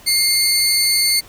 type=tone pair together; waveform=25% pulse; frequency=2114 / 4492 Hz; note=C7 / C#8; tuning=+17 / +22 cents; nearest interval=octave + minor second; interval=1305 cents; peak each=-16 / -10 dBFS; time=0.06-1.21 s; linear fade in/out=20 ms; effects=pink hiss -44 dBFS RMS until 1.28 s